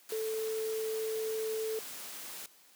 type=tone in noise; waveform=sine; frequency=440 Hz; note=A4; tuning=in tune; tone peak=-32 dBFS; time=0.12-1.79 s; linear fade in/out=2 ms; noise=white; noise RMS=-44 dBFS; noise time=0.09-2.46 s; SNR=+9 dB; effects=white hiss -61 dBFS RMS until 2.75 s + high-pass 200 Hz 12 dB/octave